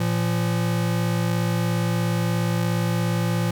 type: tone pair together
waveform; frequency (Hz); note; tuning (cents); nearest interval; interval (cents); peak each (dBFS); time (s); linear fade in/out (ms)
square; 114.4 / 171.41; A#2 / F3; -32 / -32; perfect fifth; 700; -24; 0-3.51; 5
effects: none